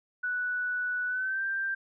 sine tone with pitch glide, 1480 to 1577.1 Hz, F#6 to G6, 0 to +10 cents, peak -28 dBFS, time 0.23-1.75 s, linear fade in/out 10 ms, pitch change +110 cents, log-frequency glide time 1.07-1.43 s, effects none

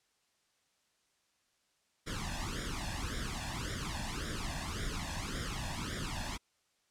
pink noise with flanger, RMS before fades -38 dBFS, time 2.06-6.38 s, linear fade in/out 20 ms, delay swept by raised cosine 0.56 to 1.17 ms, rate 1.8 Hz, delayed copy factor +0.85, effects white hiss -75 dBFS RMS until 6.9 s + low-pass 8000 Hz 12 dB/octave

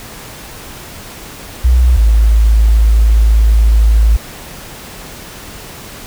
sine tone pair in turn, 61.74 / 54.69 Hz, B1 / A1, 0 / -10 cents, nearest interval major second, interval 210 cents, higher first, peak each -5 dBFS, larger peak neither, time 1.64-1.97 / 1.97-4.17 s, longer second, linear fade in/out 10 ms, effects pink hiss -31 dBFS RMS until 6.06 s

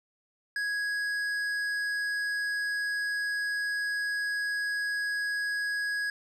triangle tone with tanh clipping, 1661.2 Hz, G#6, in tune, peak -30 dBFS, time 0.56-6.1 s, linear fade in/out 2 ms, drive 14 dB, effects none

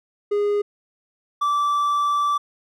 triangle tone pair in turn, 411.3 / 1163.3 Hz, G#4 / D6, -17 / -17 cents, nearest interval octave + tritone, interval 1800 cents, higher second, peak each -16 dBFS, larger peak neither, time 0.31-0.62 / 1.41-2.38 s, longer second, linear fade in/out 10 ms, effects none

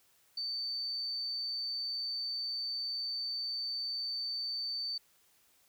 sine tone, 4561 Hz, C#8, 49 cents sharp, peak -34 dBFS, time 0.37-4.98 s, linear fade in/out 5 ms, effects white hiss -68 dBFS RMS until 5.68 s

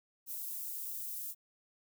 white high-pass noise, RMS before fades -41 dBFS, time 0.26-1.35 s, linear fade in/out 50 ms, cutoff 12000 Hz, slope 12 dB/octave, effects none

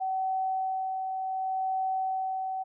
sine tone with tremolo, 759 Hz, F#5, 44 cents sharp, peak -26 dBFS, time 0-2.64 s, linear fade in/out 20 ms, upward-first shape sine, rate 0.68 Hz, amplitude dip 35%, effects none

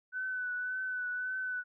sine tone with vibrato, 1500 Hz, F#6, 23 cents sharp, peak -33 dBFS, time 0.12-1.64 s, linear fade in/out 50 ms, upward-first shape triangle, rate 1.8 Hz, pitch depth 31 cents each way, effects none

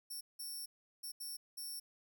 5% pulse tone bursts at uneven times, 5450 Hz, F8, 43 cents flat, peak -37 dBFS, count 5, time 0.1-0.21 / 0.39-0.66 / 1.03-1.12 / 1.2-1.37 / 1.57-1.8 s, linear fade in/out 10 ms, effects none

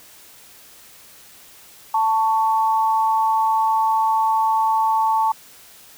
sine tone pair together, 885 / 1115 Hz, A5 / C#6, +10 / +10 cents, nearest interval major third, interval 400 cents, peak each -16 / -23 dBFS, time 1.94-5.32 s, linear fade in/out 5 ms, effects white hiss -46 dBFS RMS until 5.97 s

